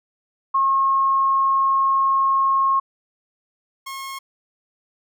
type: tone pair in turn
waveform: sine / sawtooth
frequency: 1082 / 1082 Hz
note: C#6 / C#6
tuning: -42 / -42 cents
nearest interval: unison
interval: 0 cents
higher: neither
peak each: -15 / -26 dBFS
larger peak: first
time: 0.54-2.8 / 3.86-4.19 s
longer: first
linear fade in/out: 10 ms
effects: none